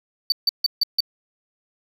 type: tone bursts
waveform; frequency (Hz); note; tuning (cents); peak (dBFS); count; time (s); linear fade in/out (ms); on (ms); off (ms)
triangle; 4574; D8; -47; -14; 5; 0.3-1.005; 2; 21; 150
effects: none